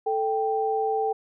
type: tone pair together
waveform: sine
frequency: 440 / 784 Hz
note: A4 / G5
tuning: 0 / 0 cents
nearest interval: minor seventh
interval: 1000 cents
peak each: -25 dBFS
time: 0.06-1.13 s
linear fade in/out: 10 ms
effects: none